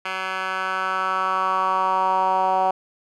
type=tone with band-pass filter sweep; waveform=10% pulse; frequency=188.3 Hz; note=F#3; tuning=31 cents sharp; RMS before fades=-22 dBFS; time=0.05-2.71 s; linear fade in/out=5 ms; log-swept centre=1900 to 790 Hz; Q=3.8; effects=none